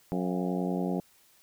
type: harmonic tone with a mistuned harmonic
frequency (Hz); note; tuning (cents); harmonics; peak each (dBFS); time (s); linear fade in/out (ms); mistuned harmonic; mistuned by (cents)
90.6; F#2; -36; 2 / 3 / 4 / 5 / 6 / 7 / 8 / 9; -30 / -34 / -36 / -38 / -40 / -41 / -42 / -43; 0.12-1; 0; 7; +87
effects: white hiss -62 dBFS RMS until 1.42 s